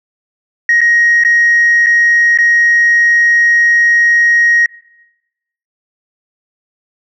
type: tone with dropouts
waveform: sine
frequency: 1881 Hz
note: A#6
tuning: 15 cents sharp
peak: -5 dBFS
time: 0.69-4.66 s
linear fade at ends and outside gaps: 2 ms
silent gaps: 0.807-0.814 / 1.237-1.248 / 1.862-1.867 / 2.375-2.386 s
effects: noise-tail reverb RT60 1.0 s tail -24 dB re dry + tanh soft clip ceiling -3 dBFS